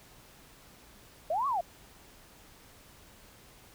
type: linear two-way sweep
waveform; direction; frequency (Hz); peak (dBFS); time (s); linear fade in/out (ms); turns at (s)
sine; up then down; 587.3 to 1156 to 645; -27; 1.3-1.61; 5; 1.47
effects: pink hiss -56 dBFS RMS until 3.74 s